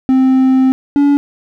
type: tone pair in turn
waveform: triangle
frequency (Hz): 261.6 / 285.2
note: C4 / C#4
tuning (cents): 0 / +49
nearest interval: minor second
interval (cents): 149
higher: second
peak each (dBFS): -5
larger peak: neither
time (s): 0.09-0.72 / 0.96-1.17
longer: first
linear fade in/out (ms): 0
effects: none